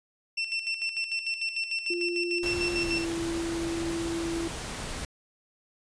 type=tone with tremolo; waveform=30% pulse; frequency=2694 Hz; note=E7; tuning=37 cents sharp; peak=-24 dBFS; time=0.37-3.05 s; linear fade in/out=10 ms; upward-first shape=square; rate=6.7 Hz; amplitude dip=60%
type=tone with pitch glide; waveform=sine; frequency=349.2 to 334.2 Hz; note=F4 to E4; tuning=0 to +24 cents; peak=-29 dBFS; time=1.9-4.48 s; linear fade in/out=5 ms; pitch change=-76 cents; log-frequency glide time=2.7-2.96 s
type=noise; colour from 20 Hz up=pink; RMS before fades=-36 dBFS; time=2.43-5.05 s; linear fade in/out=2 ms
effects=resampled to 22050 Hz